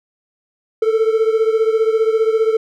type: beating tone pair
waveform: triangle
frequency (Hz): 440 / 455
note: A4 / A#4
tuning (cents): 0 / -42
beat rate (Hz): 15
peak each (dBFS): -12 / -16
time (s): 0.82-2.57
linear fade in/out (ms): 5
effects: none